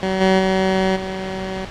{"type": "tone with level steps", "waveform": "15% pulse", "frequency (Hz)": 189.4, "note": "F#3", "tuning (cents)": 41, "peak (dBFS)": [-12, -6, -9, -18], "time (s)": [0.03, 1.65], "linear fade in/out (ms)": 0, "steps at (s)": [0.2, 0.38, 0.95], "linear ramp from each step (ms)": 20, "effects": ["pink hiss -33 dBFS RMS until 1.7 s", "low-pass 4000 Hz 12 dB/octave"]}